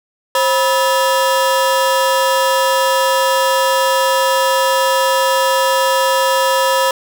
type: ring-modulated tone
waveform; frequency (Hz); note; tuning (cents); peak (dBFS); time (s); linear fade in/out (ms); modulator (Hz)
35% pulse; 756; F#5; +37; -7; 0.35-6.91; 2; 223
effects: none